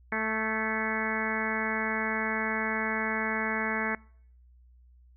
harmonic tone with a mistuned harmonic, 220 Hz, A3, in tune, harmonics 1 / 2 / 3 / 4 / 5 / 6 / 7 / 8 / 9 / 10, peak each -35 / -37 / -39 / -37 / -39 / -39 / -37 / -34 / -36 / -36 dBFS, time 0.12-3.95 s, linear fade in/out 2 ms, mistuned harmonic 8, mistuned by -28 cents, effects noise-tail reverb RT60 0.6 s tail -25 dB re dry + added 61 Hz sine -54 dBFS peak until 5.16 s

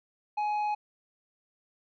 sine tone with tanh clipping, 839 Hz, G#5, 17 cents sharp, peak -28 dBFS, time 0.37-0.75 s, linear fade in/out 10 ms, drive 6 dB, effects none

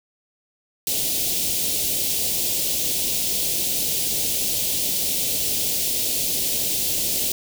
white band-stop noise, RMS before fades -23 dBFS, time 0.87-7.32 s, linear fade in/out 2 ms, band 610 to 2800 Hz, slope 24 dB/octave, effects none

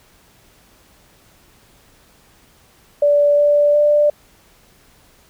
sine tone with pitch steps, 581 / 585 / 591 Hz, D5 / D5 / D5, -19 / -7 / +11 cents, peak -10 dBFS, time 3.02-4.1 s, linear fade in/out 5 ms, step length 360 ms, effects pink hiss -52 dBFS RMS until 5.29 s

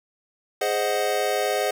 square chord, Ab dominant seventh, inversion none, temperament equal, 415.3 / 523.3 / 622.3 / 740 Hz, Ab4 / C5 / Eb5 / Gb5, 0 / 0 / 0 / 0 cents, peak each -28 dBFS, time 0.61-1.71 s, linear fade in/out 5 ms, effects none

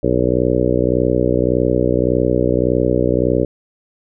harmonic tone, 61.74 Hz, B1, in tune, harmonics 1 / 2 / 3 / 4 / 5 / 6 / 7 / 8 / 9, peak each -24 / -22 / -24 / -23 / -20 / -22 / -20 / -21 / -22 dBFS, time 0.03-3.45 s, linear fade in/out 5 ms, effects none

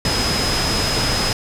sine tone in noise, 5070 Hz, D#8, 32 cents sharp, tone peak -22 dBFS, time 0.05-1.33 s, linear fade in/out 2 ms, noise pink, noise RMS -20 dBFS, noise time 0.05-1.33 s, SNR -5 dB, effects low-pass 9000 Hz 12 dB/octave

